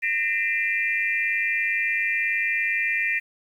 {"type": "tone cluster", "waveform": "sine", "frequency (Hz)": [1839, 2036, 2383, 2652], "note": ["A#6", "C7", "D7", "E7"], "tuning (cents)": [-24, -48, 25, 10], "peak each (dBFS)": [-25, -29, -25, -34], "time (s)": [0.02, 3.2], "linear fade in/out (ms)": 20, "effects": ["9-bit"]}